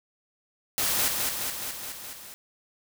white noise with echo, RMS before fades -26 dBFS, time 0.78-1.08 s, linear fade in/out 0 ms, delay 210 ms, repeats 6, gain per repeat -3 dB, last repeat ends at 2.34 s, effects none

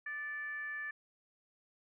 sine tone with frequency modulation, 1753 Hz, A6, 7 cents flat, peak -38 dBFS, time 0.06-0.91 s, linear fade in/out 5 ms, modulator 562 Hz, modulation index 0.41, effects none

